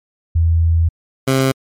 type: tone pair in turn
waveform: sine / 15% pulse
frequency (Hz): 82.7 / 133.11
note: E2 / C3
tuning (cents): +6 / +30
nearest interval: minor sixth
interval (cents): 824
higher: second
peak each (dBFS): -10 / -6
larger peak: second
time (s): 0.35-0.89 / 1.27-1.52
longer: first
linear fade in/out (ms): 10
effects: MP3 64 kbps